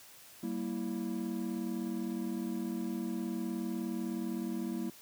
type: chord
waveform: triangle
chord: E diminished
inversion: first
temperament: equal with one note detuned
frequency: 193.52 / 233.1 / 329.6 Hz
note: G3 / Bb3 / E4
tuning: -22 / 0 / 0 cents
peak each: -37 / -35 / -37 dBFS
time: 0.43-4.9 s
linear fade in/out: 5 ms
effects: white hiss -55 dBFS RMS until 5.01 s + high-pass 60 Hz 12 dB/octave